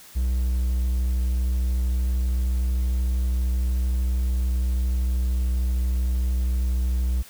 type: tone with vibrato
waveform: triangle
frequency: 62.3 Hz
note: B1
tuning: 16 cents sharp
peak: -18 dBFS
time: 0.15-7.23 s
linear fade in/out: 20 ms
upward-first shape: square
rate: 13 Hz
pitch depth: 11 cents each way
effects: white hiss -47 dBFS RMS until 7.29 s